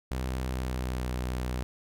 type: tone with pitch glide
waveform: sawtooth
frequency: 64 to 62.43 Hz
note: C2 to B1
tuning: -38 to +19 cents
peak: -26 dBFS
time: 0.11-1.63 s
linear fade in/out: 0 ms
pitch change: -43 cents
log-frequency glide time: 0.44-1.07 s
effects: none